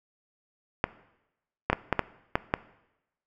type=clicks; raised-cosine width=0.5 ms; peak=-7 dBFS; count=7; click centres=0.841 / 1.7 / 1.73 / 1.927 / 1.993 / 2.355 / 2.539 s; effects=noise-tail reverb RT60 0.9 s tail -18 dB re dry